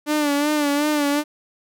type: tone with vibrato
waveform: sawtooth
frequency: 293.7 Hz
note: D4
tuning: in tune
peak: -14 dBFS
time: 0.06-1.24 s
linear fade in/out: 50 ms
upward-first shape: sine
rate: 2.7 Hz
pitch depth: 56 cents each way
effects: none